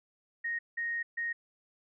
sine tone bursts at uneven times, 1864.7 Hz, A#6, in tune, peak -31 dBFS, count 3, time 0.44-0.59 / 0.77-1.03 / 1.17-1.33 s, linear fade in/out 10 ms, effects none

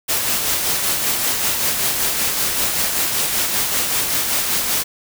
white noise with tremolo, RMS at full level -18 dBFS, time 0.08-4.84 s, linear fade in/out 20 ms, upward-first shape sine, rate 5.2 Hz, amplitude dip 35%, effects none

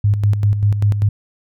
sine tone with tremolo, 102.9 Hz, G#2, 16 cents flat, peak -10 dBFS, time 0.04-1.09 s, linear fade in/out 5 ms, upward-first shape square, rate 5.1 Hz, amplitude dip 55%, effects none

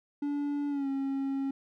triangle tone with pitch glide, 288.1 to 272.4 Hz, D4 to C#4, -33 to -30 cents, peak -27 dBFS, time 0.22-1.51 s, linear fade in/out 5 ms, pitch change -97 cents, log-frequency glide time 0.69-0.88 s, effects none

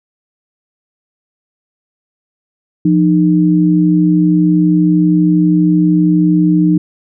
sine tone pair together, 174.02 / 306.6 Hz, F3 / D#4, -6 / -25 cents, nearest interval minor seventh, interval 981 cents, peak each -10 dBFS, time 2.85-6.78 s, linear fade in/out 5 ms, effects none

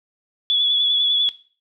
sine tone with vibrato, 3411 Hz, G#7, 46 cents sharp, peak -15 dBFS, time 0.5-1.29 s, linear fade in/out 0 ms, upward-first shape sine, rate 10 Hz, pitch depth 29 cents each way, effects noise-tail reverb RT60 0.4 s tail -17 dB re dry

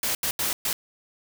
white noise bursts at uneven times, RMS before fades -26 dBFS, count 4, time 0.03-0.15 / 0.23-0.31 / 0.39-0.53 / 0.65-0.73 s, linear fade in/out 2 ms, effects none

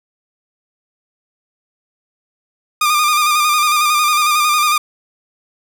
sawtooth tone with vibrato, 1208 Hz, D6, 48 cents sharp, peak -8 dBFS, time 2.81-4.78 s, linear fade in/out 5 ms, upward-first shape square, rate 11 Hz, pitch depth 32 cents each way, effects none

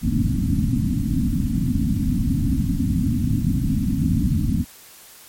white low-pass noise, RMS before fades -20 dBFS, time 0.01-4.65 s, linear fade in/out 50 ms, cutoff 280 Hz, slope 96 dB/octave, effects white hiss -45 dBFS RMS until 5.28 s + MP3 64 kbps

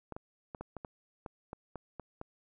clicks, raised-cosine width 1 ms, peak -27 dBFS, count 11, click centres 0.123 / 0.165 / 0.548 / 0.61 / 0.767 / 0.848 / 1.262 / 1.531 / 1.757 / 1.997 / 2.214 s, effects none

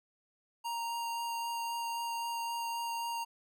square tone with vibrato, 932.3 Hz, A#5, in tune, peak -35 dBFS, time 0.64-3.25 s, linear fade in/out 20 ms, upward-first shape sine, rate 3.8 Hz, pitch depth 8 cents each way, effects none

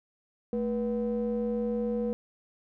triangle ring-modulated tone, 132.9 Hz, C3, 27 cents sharp, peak -22 dBFS, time 0.53-2.13 s, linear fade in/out 0 ms, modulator 352 Hz, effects none

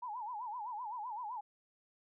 sine tone with vibrato, 913 Hz, A#5, 36 cents flat, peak -39 dBFS, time 0.02-1.41 s, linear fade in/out 10 ms, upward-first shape sine, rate 7.8 Hz, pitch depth 180 cents each way, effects none

